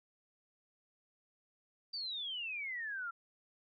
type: exponential sweep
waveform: sine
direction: down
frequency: 4713 to 1346 Hz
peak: -38 dBFS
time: 1.93-3.11 s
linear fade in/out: 10 ms
effects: none